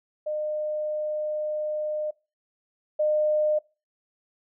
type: tone pair in turn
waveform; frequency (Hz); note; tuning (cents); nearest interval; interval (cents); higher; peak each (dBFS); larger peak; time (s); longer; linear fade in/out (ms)
sine; 608 / 608; D#5 / D#5; -40 / -40; unison; 0; neither; -26 / -20; second; 0.26-2.11 / 2.99-3.59; first; 10
effects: noise-tail reverb RT60 0.3 s tail -23 dB re dry